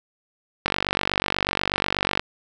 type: click train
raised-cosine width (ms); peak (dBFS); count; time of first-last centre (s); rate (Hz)
0.3; -4; 75; 0.66-2.195; 48.2
effects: none